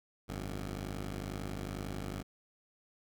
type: tone pair together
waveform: 10% pulse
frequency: 51.07 / 91 Hz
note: G#1 / F#2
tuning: -28 / -28 cents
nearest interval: minor seventh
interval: 1000 cents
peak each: -31 / -35 dBFS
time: 0.28-2.23 s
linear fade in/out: 20 ms
effects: none